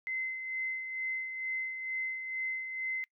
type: tone with tremolo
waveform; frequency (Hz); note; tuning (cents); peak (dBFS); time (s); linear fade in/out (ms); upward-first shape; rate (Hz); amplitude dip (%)
sine; 2058; C7; -29; -31; 0.07-3.04; 0; sine; 2.2; 50
effects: noise-tail reverb RT60 0.1 s tail -25 dB re dry